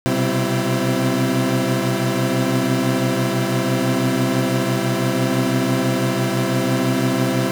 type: tone cluster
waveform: 30% pulse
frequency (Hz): 124.7 / 130.7 / 193.6 / 262.1 / 335.2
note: B2 / C3 / G3 / C4 / E4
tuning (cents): +17 / -1 / -21 / +3 / +29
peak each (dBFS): -21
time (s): 0.06-7.51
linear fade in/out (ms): 0
effects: none

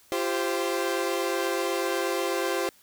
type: chord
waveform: sawtooth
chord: F suspended second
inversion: none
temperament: equal with one note detuned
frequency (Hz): 343.8 / 392 / 523.3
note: F4 / G4 / C5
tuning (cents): -27 / 0 / 0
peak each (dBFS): -26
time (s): 0.12-2.69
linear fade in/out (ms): 0
effects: white hiss -58 dBFS RMS until 2.82 s

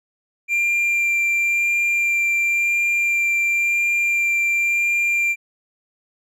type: tone with vibrato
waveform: triangle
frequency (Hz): 2377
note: D7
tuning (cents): +20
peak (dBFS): -15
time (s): 0.48-5.36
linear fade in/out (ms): 50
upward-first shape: sine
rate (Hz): 0.95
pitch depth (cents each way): 9
effects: none

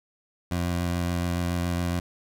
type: tone with vibrato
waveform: 20% pulse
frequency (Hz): 87.31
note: F2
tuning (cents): 0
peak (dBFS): -20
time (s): 0.51-2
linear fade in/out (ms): 5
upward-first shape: triangle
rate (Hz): 7.1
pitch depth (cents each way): 20
effects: none

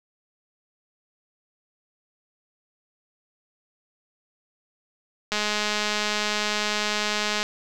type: click train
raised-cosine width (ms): 0.2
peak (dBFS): -8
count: 444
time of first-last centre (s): 5.32-7.43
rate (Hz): 210
effects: none

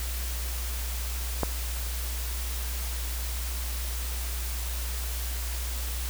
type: click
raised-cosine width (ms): 1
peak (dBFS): -11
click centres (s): 1.433
effects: added 60 Hz sine -30 dBFS peak until 6.09 s + white hiss -37 dBFS RMS until 6.09 s

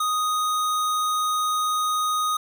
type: tone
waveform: square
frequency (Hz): 1244.5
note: D#6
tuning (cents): 0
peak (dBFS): -22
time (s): 0-2.37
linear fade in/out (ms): 5
effects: none

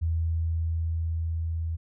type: tone with level ramp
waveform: sine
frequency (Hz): 82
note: E2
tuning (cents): -9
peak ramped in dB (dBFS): -23 to -27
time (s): 0.01-1.77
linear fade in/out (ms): 20
effects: none

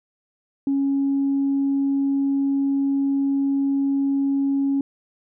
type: tone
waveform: sine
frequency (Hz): 276.2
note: C#4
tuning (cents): -6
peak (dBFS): -17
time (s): 0.67-4.81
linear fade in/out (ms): 2
effects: tanh soft clip ceiling -14 dBFS

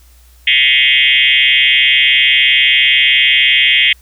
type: tone with frequency modulation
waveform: sine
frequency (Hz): 2661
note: E7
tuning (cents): +16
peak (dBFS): -7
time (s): 0.47-3.93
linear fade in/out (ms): 5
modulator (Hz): 135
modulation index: 5.3
effects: added 60 Hz sine -42 dBFS peak until 4.01 s + white hiss -50 dBFS RMS until 4.01 s

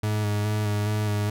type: tone with vibrato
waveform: 40% pulse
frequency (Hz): 105.1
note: G#2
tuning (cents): +21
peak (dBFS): -22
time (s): 0.03-1.3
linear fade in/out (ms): 5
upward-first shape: square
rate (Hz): 2.4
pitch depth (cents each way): 20
effects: none

